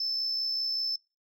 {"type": "tone with amplitude modulation", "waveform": "sine", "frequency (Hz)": 5274, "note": "E8", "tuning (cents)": 0, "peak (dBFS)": -25, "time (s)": [0, 0.96], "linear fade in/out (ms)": 5, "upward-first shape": "sine", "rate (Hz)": 65.2, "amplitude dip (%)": 40, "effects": ["noise-tail reverb RT60 0.3 s tail -25 dB re dry", "tanh soft clip ceiling -24 dBFS"]}